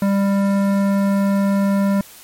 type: tone with hard clipping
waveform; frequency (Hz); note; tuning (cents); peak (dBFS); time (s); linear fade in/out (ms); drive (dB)
triangle; 198.1; G3; +18; -16; 0.02-2.01; 2; 18
effects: white hiss -42 dBFS RMS until 2.23 s + MP3 64 kbps